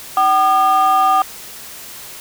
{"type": "tone pair together", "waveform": "sine", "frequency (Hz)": [764, 1212.8], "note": ["G5", "D#6"], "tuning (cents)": [-45, -45], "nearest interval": "minor sixth", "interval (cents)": 800, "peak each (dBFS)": -11, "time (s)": [0.17, 1.22], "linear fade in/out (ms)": 2, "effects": ["tanh soft clip ceiling -7 dBFS", "white hiss -34 dBFS RMS until 2.2 s"]}